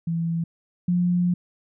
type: tone pair in turn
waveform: sine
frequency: 166.5 / 177.07 Hz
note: E3 / F3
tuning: +18 / +24 cents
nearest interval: minor second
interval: 106 cents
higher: second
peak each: -22 / -18 dBFS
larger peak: second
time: 0.07-0.44 / 0.88-1.34 s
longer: second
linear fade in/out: 5 ms
effects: none